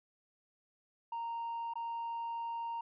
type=tone with dropouts; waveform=sine; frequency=928 Hz; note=A#5; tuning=8 cents flat; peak=-34 dBFS; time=1.12-2.81 s; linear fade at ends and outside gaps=5 ms; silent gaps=1.737-1.755 s; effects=tanh soft clip ceiling -35 dBFS